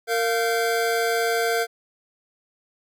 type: tone cluster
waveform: square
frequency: 460.1 / 696 / 1546 Hz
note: A#4 / F5 / G6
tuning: -23 / -6 / -24 cents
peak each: -24 / -26 / -28 dBFS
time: 0.07-1.67 s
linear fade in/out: 50 ms
effects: none